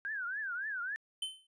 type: tone with vibrato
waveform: sine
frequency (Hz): 1568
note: G6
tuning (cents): 0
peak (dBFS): -35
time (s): 0.05-0.96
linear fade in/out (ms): 0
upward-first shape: triangle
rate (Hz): 3.6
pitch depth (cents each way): 230
type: tone with exponential decay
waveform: square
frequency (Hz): 3069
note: G7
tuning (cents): -37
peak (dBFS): -32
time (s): 1.22-1.47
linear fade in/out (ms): 5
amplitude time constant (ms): 53
effects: resampled to 22050 Hz